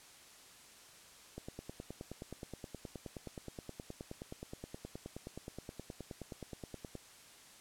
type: click train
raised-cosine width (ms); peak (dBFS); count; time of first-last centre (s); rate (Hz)
2; -30; 54; 1.38-6.953; 9.51
effects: white hiss -58 dBFS RMS until 7.6 s + low-pass 10000 Hz 12 dB/octave